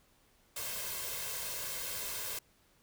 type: noise with comb filter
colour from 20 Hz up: white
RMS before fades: -39 dBFS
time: 0.56-2.39 s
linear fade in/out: 5 ms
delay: 1.9 ms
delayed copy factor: +0.65
effects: pink hiss -68 dBFS RMS until 2.82 s